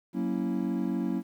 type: chord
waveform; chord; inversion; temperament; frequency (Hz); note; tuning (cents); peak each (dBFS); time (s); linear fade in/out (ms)
triangle; F# dominant seventh; none; equal; 185 / 233.1 / 277.2 / 329.6; F#3 / A#3 / C#4 / E4; 0 / 0 / 0 / 0; -30 / -30 / -31 / -32; 0.13-1.23; 50
effects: 10-bit